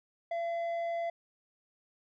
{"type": "tone with low-pass filter", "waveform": "square", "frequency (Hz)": 678, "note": "E5", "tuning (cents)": 49, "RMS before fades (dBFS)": -34, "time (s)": [0.31, 1.1], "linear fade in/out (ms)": 5, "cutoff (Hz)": 1500, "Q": 0.93, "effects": []}